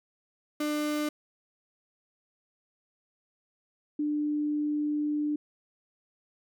35% pulse / sine tone pair in turn, 299.1 / 297.5 Hz, D4 / D4, +32 / +22 cents, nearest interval unison, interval 10 cents, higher first, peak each -26 dBFS, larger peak neither, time 0.6-1.09 / 3.99-5.36 s, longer second, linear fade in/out 5 ms, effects none

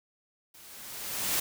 white noise with level ramp, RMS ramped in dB -53 to -27 dBFS, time 0.54-1.4 s, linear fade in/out 5 ms, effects none

